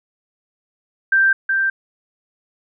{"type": "tone with echo", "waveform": "sine", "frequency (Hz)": 1571, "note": "G6", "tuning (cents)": 3, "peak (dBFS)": -11, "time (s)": [1.12, 1.33], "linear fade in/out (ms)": 5, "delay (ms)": 370, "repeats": 1, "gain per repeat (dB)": -4, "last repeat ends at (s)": 1.7, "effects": []}